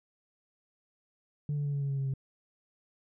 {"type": "tone with pitch steps", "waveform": "sine", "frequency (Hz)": [146.83, 144.98, 143.15, 141.34, 139.55, 137.79, 136.05, 134.33], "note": ["D3", "D3", "D3", "C#3", "C#3", "C#3", "C#3", "C3"], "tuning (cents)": [0, -22, -44, 34, 12, -10, -32, 46], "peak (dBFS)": -27, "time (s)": [1.49, 2.138], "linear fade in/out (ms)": 2, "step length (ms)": 81, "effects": ["tanh soft clip ceiling -27 dBFS"]}